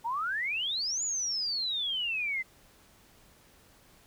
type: exponential two-way sweep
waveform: sine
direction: up then down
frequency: 880 to 7040 to 2024 Hz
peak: -29 dBFS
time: 0.04-2.43 s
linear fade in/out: 20 ms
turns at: 1.03 s
effects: pink hiss -60 dBFS RMS until 4.06 s